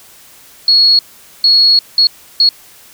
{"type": "tone bursts at uneven times", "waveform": "sine", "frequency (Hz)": 4335, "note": "C#8", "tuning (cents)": -39, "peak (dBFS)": -5, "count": 4, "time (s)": [[0.68, 0.99], [1.44, 1.79], [1.98, 2.07], [2.4, 2.49]], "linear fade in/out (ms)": 2, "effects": ["white hiss -41 dBFS RMS until 2.93 s"]}